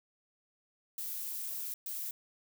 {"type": "noise bursts at uneven times", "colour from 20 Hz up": "violet", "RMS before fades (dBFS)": -39, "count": 2, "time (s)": [[0.98, 1.74], [1.86, 2.11]], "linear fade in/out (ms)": 2, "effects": []}